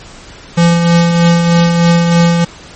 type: tone with tremolo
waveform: square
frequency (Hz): 170.3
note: F3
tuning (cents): -43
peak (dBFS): -5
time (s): 0.57-2.45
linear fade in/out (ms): 10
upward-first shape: triangle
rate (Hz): 3.2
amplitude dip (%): 45
effects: pink hiss -34 dBFS RMS until 2.75 s + MP3 32 kbps